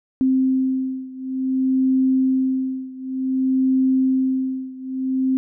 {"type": "beating tone pair", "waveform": "sine", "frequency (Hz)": [261.6, 262.15], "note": ["C4", "C4"], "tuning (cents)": [0, 3], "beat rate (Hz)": 0.55, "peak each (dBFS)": [-19, -21], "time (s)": [0.21, 5.37], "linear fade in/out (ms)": 0, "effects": []}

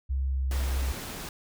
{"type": "tone with pitch glide", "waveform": "sine", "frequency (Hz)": [66.9, 65.6], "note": ["C2", "C2"], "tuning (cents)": [39, 5], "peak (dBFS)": -25, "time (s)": [0.09, 0.93], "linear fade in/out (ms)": 20, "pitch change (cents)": -34, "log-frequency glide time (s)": [0.27, 0.54]}
{"type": "noise", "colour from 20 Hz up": "pink", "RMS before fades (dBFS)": -38, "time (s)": [0.51, 1.29], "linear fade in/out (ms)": 2}
{"effects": []}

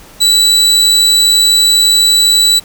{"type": "tone", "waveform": "35% pulse", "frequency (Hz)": 3951, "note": "B7", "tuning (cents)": 0, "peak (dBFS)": -4, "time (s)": [0.2, 2.6], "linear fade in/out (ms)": 20, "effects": ["pink hiss -38 dBFS RMS until 2.64 s"]}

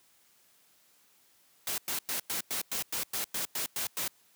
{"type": "noise bursts", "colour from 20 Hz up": "white", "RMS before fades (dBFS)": -33, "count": 12, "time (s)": [1.67, 4.079], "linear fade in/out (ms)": 2, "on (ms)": 110, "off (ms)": 99, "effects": ["white hiss -65 dBFS RMS until 4.35 s", "high-pass 100 Hz 12 dB/octave"]}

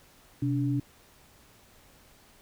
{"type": "tone pair together", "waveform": "sine", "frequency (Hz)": [128.16, 287.7], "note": ["C3", "D4"], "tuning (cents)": [-35, -36], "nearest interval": "octave + major second", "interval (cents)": 1399, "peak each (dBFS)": [-27, -28], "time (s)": [0.42, 0.8], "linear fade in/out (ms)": 5, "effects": ["pink hiss -58 dBFS RMS until 2.41 s"]}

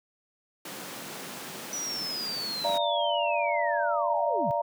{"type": "high-pass noise", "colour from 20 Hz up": "pink", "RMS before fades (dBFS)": -40, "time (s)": [0.65, 2.78], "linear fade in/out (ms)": 5, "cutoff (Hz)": 170, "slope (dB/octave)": 24}
{"type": "linear sweep", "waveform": "sine", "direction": "down", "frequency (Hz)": [5920, 110], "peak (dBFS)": -31, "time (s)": [1.73, 4.51], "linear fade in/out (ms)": 0}
{"type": "chord", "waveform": "sine", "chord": "Bb major", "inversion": "first", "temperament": "equal with one note detuned", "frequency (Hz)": [587.3, 683.7, 932.3], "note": ["D5", "F5", "Bb5"], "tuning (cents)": [0, -37, 0], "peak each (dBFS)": -29, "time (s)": [2.64, 4.62], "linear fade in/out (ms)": 10}
{"effects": []}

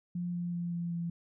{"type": "tone with pitch steps", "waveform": "sine", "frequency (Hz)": [175.7, 174.28, 172.88, 171.49, 170.11], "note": ["F3", "F3", "F3", "F3", "F3"], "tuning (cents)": [11, -3, -17, -31, -45], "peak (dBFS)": -32, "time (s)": [0.15, 1.1], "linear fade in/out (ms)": 5, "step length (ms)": 190, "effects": []}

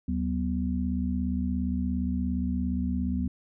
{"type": "tone cluster", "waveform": "sine", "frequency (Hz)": [75.7, 189.7, 246.9], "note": ["D#2", "F#3", "B3"], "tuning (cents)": [-47, 43, 0], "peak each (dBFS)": -30, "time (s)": [0.08, 3.28], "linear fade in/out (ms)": 5, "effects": []}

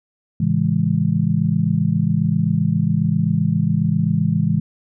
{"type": "chord", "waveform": "sine", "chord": "A major seventh", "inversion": "none", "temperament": "just", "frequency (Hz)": [110, 137.5, 165, 206.2], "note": ["A2", "C#3", "E3", "G#3"], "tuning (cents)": [0, -14, 2, -12], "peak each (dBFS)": [-23, -22, -18, -21], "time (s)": [0.4, 4.6], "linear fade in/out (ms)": 5, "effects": []}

